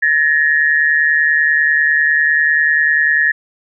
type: tone pair together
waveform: sine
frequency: 1714.6 / 1864.7 Hz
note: A6 / A#6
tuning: -45 / 0 cents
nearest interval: minor second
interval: 145 cents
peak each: -13 dBFS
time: 0.02-3.32 s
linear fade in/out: 10 ms
effects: none